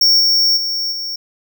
square tone with level steps, 5490 Hz, F8, 31 cents flat, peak -9 / -11 / -18 / -22 dBFS, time 0.01-1.16 s, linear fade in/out 5 ms, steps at 0.19 / 0.56 / 0.91 s, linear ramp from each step 20 ms, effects none

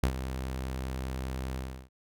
sawtooth tone with ADSR envelope, 65 Hz, C2, 11 cents flat, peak -18 dBFS, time 0.03-1.89 s, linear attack 6 ms, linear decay 77 ms, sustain -11 dB, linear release 330 ms, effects none

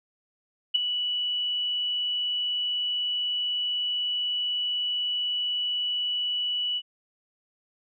sine tone with ADSR envelope, 2952 Hz, F#7, 5 cents flat, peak -16 dBFS, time 0.74-6.82 s, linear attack 14 ms, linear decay 12 ms, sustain -9 dB, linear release 52 ms, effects none

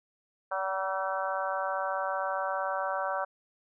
harmonic tone with a mistuned harmonic, 191.6 Hz, G3, 39 cents flat, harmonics 3 / 4 / 5 / 6 / 7 / 8, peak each -34 / -35 / -36 / -37 / -37 / -38 dBFS, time 0.51-3.25 s, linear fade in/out 10 ms, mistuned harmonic 4, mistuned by -16 cents, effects none

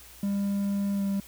triangle tone with pitch glide, 200 to 197.59 Hz, G3 to G3, +35 to +14 cents, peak -23 dBFS, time 0.23-1.2 s, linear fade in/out 2 ms, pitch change -21 cents, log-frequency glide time 0.94-1.03 s, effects added 60 Hz sine -54 dBFS peak until 1.27 s + white hiss -50 dBFS RMS until 1.27 s

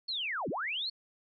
sine linear two-way sweep, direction down then up, 4435 to 130 to 4435 Hz, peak -32 dBFS, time 0.08-0.9 s, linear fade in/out 10 ms, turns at 0.49 s, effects none

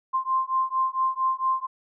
sine beating tone pair, 1046.5 / 1050.9 Hz, C6 / C6, 0 / +7 cents, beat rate 4.4 Hz, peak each -25 dBFS, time 0.13-1.67 s, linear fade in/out 20 ms, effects none

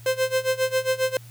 45% pulse tone with tremolo, 520 Hz, C5, 11 cents flat, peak -18 dBFS, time 0.06-1.17 s, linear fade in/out 2 ms, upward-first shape sine, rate 7.4 Hz, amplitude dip 90%, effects added 118 Hz sine -42 dBFS peak until 1.3 s + white hiss -52 dBFS RMS until 1.3 s

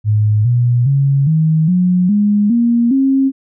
sine tone with pitch steps, 106.2 / 121.29 / 138.52 / 158.2 / 180.68 / 206.4 / 235.7 / 269.2 Hz, G#2 / B2 / C#3 / D#3 / F#3 / G#3 / A#3 / C4, +39 / -31 / -1 / +29 / -41 / -10 / +19 / +49 cents, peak -9 dBFS, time 0.04-3.32 s, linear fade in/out 50 ms, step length 410 ms, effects none

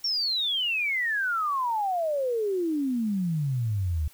sine exponential sweep, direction down, 5588 to 72.5 Hz, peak -24 dBFS, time 0.04-4.08 s, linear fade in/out 5 ms, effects white hiss -55 dBFS RMS until 4.13 s

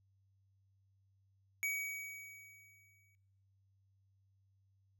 square tone with exponential decay, 2263 Hz, C#7, 35 cents sharp, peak -34 dBFS, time 1.63-3.15 s, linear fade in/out 0 ms, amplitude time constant 330 ms, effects noise-tail reverb RT60 0.9 s tail -21 dB re dry + added 97 Hz sine -70 dBFS peak until 4.99 s

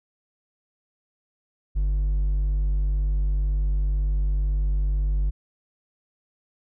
sine tone with hard clipping, 49 Hz, G1, in tune, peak -21 dBFS, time 1.75-5.31 s, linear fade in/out 20 ms, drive 3 dB, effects none

